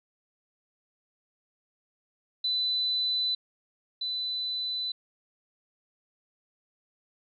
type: tone pair in turn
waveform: sine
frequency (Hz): 4000 / 4000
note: B7 / B7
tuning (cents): +21 / +21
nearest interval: unison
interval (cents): 0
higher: neither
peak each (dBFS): -25 / -29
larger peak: first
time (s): 2.44-3.35 / 4.01-4.92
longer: neither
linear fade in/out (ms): 5
effects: none